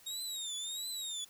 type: tone with vibrato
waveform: 25% pulse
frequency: 3729 Hz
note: A#7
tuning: in tune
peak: -33 dBFS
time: 0.06-1.25 s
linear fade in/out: 10 ms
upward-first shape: triangle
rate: 1.5 Hz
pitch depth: 150 cents each way
effects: white hiss -60 dBFS RMS until 1.29 s